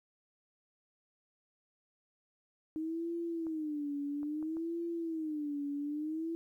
sine tone with vibrato, 311.1 Hz, D#4, in tune, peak -34 dBFS, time 2.76-6.35 s, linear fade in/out 0 ms, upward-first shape sine, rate 0.6 Hz, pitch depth 150 cents each way
clicks, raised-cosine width 1 ms, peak -39 dBFS, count 4, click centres 3.468 / 4.231 / 4.427 / 4.569 s
effects 12-bit

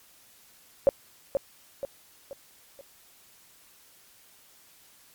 sine tone with echo, 551 Hz, C#5, 11 cents flat, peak -14 dBFS, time 0.87-0.89 s, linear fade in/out 0 ms, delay 480 ms, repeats 4, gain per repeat -7 dB, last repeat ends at 2.81 s, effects white hiss -57 dBFS RMS until 5.14 s + MP3 96 kbps

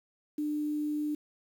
sine tone with quantisation, 298.9 Hz, D4, 31 cents sharp, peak -29 dBFS, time 0.38-1.15 s, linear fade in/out 5 ms, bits 9, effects none

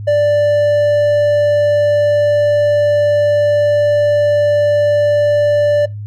triangle tone, 587.3 Hz, D5, in tune, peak -7 dBFS, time 0.07-5.86 s, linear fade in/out 10 ms, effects noise-tail reverb RT60 0.2 s tail -21 dB re dry + added 104 Hz sine -23 dBFS peak until 6.06 s

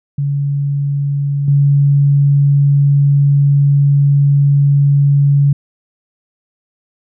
sine tone with level steps, 141.6 Hz, C#3, 37 cents sharp, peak -13 / -7 dBFS, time 0.18-5.53 s, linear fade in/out 5 ms, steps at 1.48 s, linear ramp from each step 2 ms, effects none

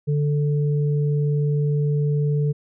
sine tone pair together, 146.83 / 440 Hz, D3 / A4, 0 / 0 cents, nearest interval octave + perfect fifth, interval 1900 cents, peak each -18 / -28 dBFS, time 0.07-2.53 s, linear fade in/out 20 ms, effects none

